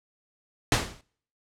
pink noise with exponential decay, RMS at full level -18 dBFS, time 0.72-1.01 s, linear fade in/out 1 ms, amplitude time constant 63 ms, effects noise-tail reverb RT60 0.6 s tail -26 dB re dry + low-pass 8000 Hz 12 dB/octave

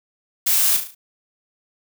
blue noise with echo, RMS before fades -18 dBFS, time 0.46-0.77 s, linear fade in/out 10 ms, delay 36 ms, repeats 5, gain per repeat -6 dB, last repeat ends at 0.95 s, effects none

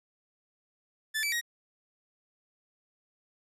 sawtooth tone with pitch steps, 1750 / 2313 / 1888 Hz, A6 / D7 / A#6, -10 / -27 / +22 cents, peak -25 dBFS, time 1.14-1.413 s, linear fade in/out 20 ms, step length 91 ms, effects resampled to 32000 Hz

